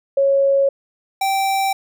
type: tone pair in turn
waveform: sine / square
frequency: 551 / 778.6 Hz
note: C#5 / G5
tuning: -11 / -12 cents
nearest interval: tritone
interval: 599 cents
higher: second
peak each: -12 / -17 dBFS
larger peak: first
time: 0.17-0.69 / 1.21-1.73 s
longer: neither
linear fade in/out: 5 ms
effects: none